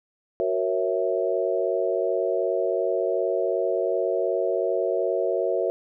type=chord; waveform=sine; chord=F# dominant seventh; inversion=none; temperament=equal with one note detuned; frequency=370 / 466.2 / 548.9 / 659.3 Hz; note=F#4 / A#4 / C#5 / E5; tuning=0 / 0 / -17 / 0 cents; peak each=-27 dBFS; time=0.4-5.7 s; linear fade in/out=0 ms; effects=none